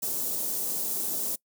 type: band-stop noise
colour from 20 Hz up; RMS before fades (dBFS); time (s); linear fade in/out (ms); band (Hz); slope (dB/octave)
white; -30; 0.02-1.36; 10; 520 to 7800; 12
effects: noise-tail reverb RT60 0.1 s tail -23 dB re dry + high-pass 200 Hz 12 dB/octave